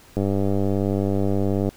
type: click train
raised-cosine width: 2 ms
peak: -10 dBFS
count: 151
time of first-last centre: 0.17-1.69 s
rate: 98.7 Hz
effects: pink hiss -50 dBFS RMS until 1.76 s